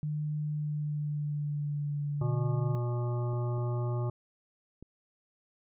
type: tone with pitch glide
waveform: sine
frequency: 150.6 to 145.22 Hz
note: D3 to D3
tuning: +44 to -19 cents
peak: -30 dBFS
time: 0.03-2.75 s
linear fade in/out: 0 ms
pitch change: -63 cents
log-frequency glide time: 0.4-2.02 s
type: harmonic tone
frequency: 120.9 Hz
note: B2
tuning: 36 cents flat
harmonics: 1 / 3 / 5 / 7 / 9 / 10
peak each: -29 / -39 / -43 / -46 / -48 / -49 dBFS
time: 2.21-4.1 s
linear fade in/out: 5 ms
type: clicks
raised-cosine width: 3 ms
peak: -34 dBFS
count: 3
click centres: 3.333 / 3.581 / 4.826 s
effects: none